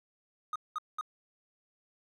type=tone bursts; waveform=triangle; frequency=1244.5 Hz; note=D#6; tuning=in tune; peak=-30 dBFS; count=3; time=0.53-1.011 s; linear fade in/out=2 ms; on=27 ms; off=200 ms; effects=none